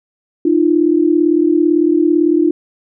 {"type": "tone pair together", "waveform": "sine", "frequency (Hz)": [305.4, 343.3], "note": ["D#4", "F4"], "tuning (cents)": [-32, -30], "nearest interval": "major second", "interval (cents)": 202, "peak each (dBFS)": -12, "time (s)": [0.45, 2.51], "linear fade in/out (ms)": 5, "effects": []}